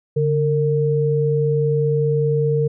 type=tone pair together; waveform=sine; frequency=144.1 / 457.5 Hz; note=D3 / A#4; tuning=-33 / -32 cents; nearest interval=octave + minor sixth; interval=2001 cents; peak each=-18 dBFS; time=0.16-2.68 s; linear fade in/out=10 ms; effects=none